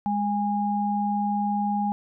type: tone pair together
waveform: sine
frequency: 205.7 / 820 Hz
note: G#3 / G#5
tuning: -16 / -22 cents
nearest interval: 2 octaves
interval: 2394 cents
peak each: -25 dBFS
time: 0.06-1.92 s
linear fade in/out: 0 ms
effects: none